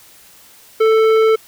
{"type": "tone with tanh clipping", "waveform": "sine", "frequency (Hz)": 441.8, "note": "A4", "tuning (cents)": 7, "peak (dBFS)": -11, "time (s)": [0.8, 1.36], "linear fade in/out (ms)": 10, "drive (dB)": 13, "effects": ["white hiss -45 dBFS RMS until 1.47 s"]}